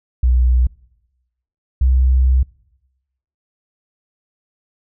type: tone pair in turn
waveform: sine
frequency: 61.74 / 64.33 Hz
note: B1 / C2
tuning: 0 / -29 cents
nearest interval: minor second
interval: 71 cents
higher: second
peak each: -10 dBFS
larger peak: neither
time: 0.23-0.67 / 1.81-2.43 s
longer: second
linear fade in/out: 5 ms
effects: noise-tail reverb RT60 1.0 s tail -24 dB re dry